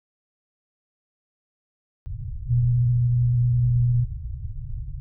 pink low-pass noise, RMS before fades -31 dBFS, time 2.06-5 s, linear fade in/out 0 ms, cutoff 140 Hz, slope 96 dB/octave
sine tone, 121.3 Hz, B2, 31 cents flat, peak -17 dBFS, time 2.49-4.05 s, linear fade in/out 20 ms
effects none

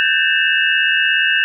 sine tone cluster, 1538 / 1615 / 1779 / 2643 / 2852 Hz, G6 / G#6 / A6 / E7 / F7, -33 / -49 / +19 / +4 / +36 cents, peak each -19 dBFS, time 0-1.44 s, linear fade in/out 0 ms, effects none

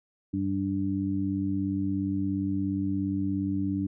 harmonic tone, 97.1 Hz, G2, 16 cents flat, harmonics 1 / 2 / 3, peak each -33 / -31 / -28 dBFS, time 0.33-3.87 s, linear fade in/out 10 ms, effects none

